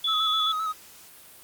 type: tone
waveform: sine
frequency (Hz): 3434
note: A7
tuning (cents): -43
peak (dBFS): -23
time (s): 0.04-0.52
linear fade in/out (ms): 5
type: tone with vibrato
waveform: triangle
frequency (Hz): 1280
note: D#6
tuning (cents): +49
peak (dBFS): -24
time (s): 0.07-0.73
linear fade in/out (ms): 20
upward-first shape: square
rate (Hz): 7.6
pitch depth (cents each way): 31
effects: white hiss -49 dBFS RMS until 1.43 s + Opus 48 kbps